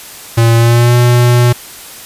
square tone with pitch glide, 115.6 to 121.56 Hz, A#2 to B2, -14 to -27 cents, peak -6 dBFS, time 0.37-1.53 s, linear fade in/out 10 ms, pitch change +87 cents, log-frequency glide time 0.56-0.95 s, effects white hiss -31 dBFS RMS until 2.05 s + resampled to 32000 Hz

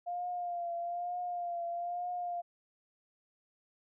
sine tone with vibrato, 700 Hz, F5, 4 cents sharp, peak -34 dBFS, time 0.06-2.42 s, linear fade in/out 20 ms, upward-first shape triangle, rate 1.1 Hz, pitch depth 42 cents each way, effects none

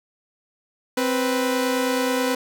sawtooth tone pair together, 261.6 / 493.8 Hz, C4 / B4, 0 / 0 cents, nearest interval major seventh, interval 1100 cents, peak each -19 dBFS, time 0.97-2.35 s, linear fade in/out 5 ms, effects none

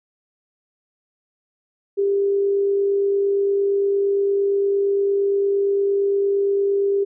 sine tone with amplitude modulation, 398.4 Hz, G4, 28 cents sharp, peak -15 dBFS, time 1.97-7.05 s, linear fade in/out 20 ms, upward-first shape sine, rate 48.7 Hz, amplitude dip 25%, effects none

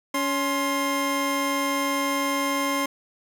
25% pulse tone pair together, 280 / 1057.1 Hz, C#4 / C6, +18 / +17 cents, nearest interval octave + major seventh, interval 2299 cents, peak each -22 dBFS, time 0.14-2.86 s, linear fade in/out 5 ms, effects none

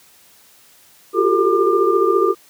sine tone cluster, 350.1 / 384.9 / 399.4 / 449.5 / 1197 Hz, F4 / G4 / G4 / A4 / D6, +4 / -32 / +32 / +37 / +33 cents, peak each -19 dBFS, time 1.13-2.35 s, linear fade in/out 50 ms, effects white hiss -50 dBFS RMS until 2.49 s + high-pass 80 Hz 12 dB/octave

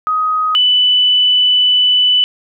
sine tone pair in turn, 1256 / 2987 Hz, D#6 / F#7, +16 / +16 cents, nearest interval octave + minor third, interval 1500 cents, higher second, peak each -12 / -8 dBFS, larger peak second, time 0.07-0.55 / 0.55-2.24 s, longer second, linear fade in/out 0 ms, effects none

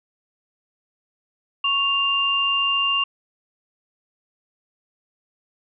sine tone pair together, 1108.8 / 2794 Hz, C#6 / F7, 0 / 0 cents, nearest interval octave + major third, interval 1600 cents, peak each -24 / -19 dBFS, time 1.64-3.04 s, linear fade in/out 5 ms, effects none

